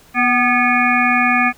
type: harmonic tone with a mistuned harmonic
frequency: 243.9 Hz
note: B3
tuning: 21 cents flat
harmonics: 1 / 3 / 5 / 7 / 9 / 10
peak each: -19 / -19 / -19 / -19 / -19 / -19 dBFS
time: 0.14-1.53 s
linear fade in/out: 50 ms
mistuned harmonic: 3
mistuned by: +47 cents
effects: pink hiss -48 dBFS RMS until 1.57 s